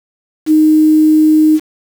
sine tone with quantisation, 310 Hz, D#4, 6 cents flat, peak -5 dBFS, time 0.46-1.6 s, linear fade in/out 50 ms, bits 5, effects none

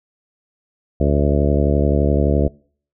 harmonic tone with a mistuned harmonic, 71.7 Hz, D2, 41 cents flat, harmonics 1 / 2 / 3 / 4 / 5 / 6 / 7 / 8 / 9, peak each -17 / -20 / -22 / -23 / -24 / -25 / -25 / -26 / -27 dBFS, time 1-2.48 s, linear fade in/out 5 ms, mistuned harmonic 9, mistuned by +22 cents, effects noise-tail reverb RT60 0.5 s tail -25 dB re dry

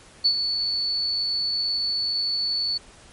sine tone with ADSR envelope, 4451 Hz, C#8, 6 cents sharp, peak -14 dBFS, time 0.24-2.78 s, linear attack 17 ms, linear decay 77 ms, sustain -8 dB, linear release 10 ms, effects pink hiss -49 dBFS RMS until 3.12 s + MP3 48 kbps

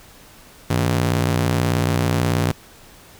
sawtooth ring-modulated tone, 125 Hz, B2, 21 cents sharp, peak -10 dBFS, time 0.7-2.52 s, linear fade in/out 5 ms, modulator 29.2 Hz, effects pink hiss -46 dBFS RMS until 3.19 s

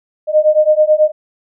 sine beating tone pair, 609 / 618.2 Hz, D#5 / D#5, -37 / -11 cents, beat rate 9.2 Hz, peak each -11 dBFS, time 0.27-1.12 s, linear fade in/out 50 ms, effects none

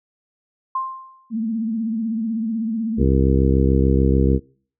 sine tone with exponential decay, 1052 Hz, C6, 9 cents sharp, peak -18 dBFS, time 0.75-1.31 s, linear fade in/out 5 ms, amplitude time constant 120 ms
sine tone with vibrato, 223.7 Hz, A3, 29 cents sharp, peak -20 dBFS, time 1.3-3.06 s, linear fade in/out 50 ms, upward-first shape sine, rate 16 Hz, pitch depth 73 cents each way
harmonic tone, 66.8 Hz, C2, 36 cents sharp, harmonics 1 / 2 / 3 / 4 / 5 / 6 / 7, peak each -17 / -20 / -22 / -23 / -24 / -25 / -25 dBFS, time 2.97-4.4 s, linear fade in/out 50 ms
effects noise-tail reverb RT60 0.5 s tail -26 dB re dry

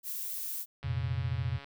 violet noise, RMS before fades -37 dBFS, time 0.03-0.66 s, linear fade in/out 50 ms
click train, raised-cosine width 0.3 ms, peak -31 dBFS, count 115, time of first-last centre 0.83-1.644 s, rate 140 Hz
sine chord, F suspended fourth, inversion none, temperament equal, 87.31 / 116.54 / 130.81 Hz, F2 / Bb2 / C3, 0 / 0 / 0 cents, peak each -34 dBFS, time 0.84-1.59 s, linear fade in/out 10 ms
effects none

